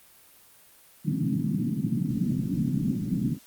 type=band-pass noise; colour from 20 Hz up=pink; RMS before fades=-27 dBFS; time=1.04-3.39 s; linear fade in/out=50 ms; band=130 to 280 Hz; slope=48 dB/octave; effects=white hiss -55 dBFS RMS until 3.46 s + Opus 32 kbps